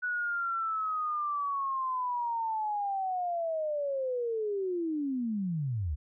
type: linear sweep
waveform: sine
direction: down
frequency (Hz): 1480 to 65.41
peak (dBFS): -29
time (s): 0.02-5.96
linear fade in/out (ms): 20
effects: none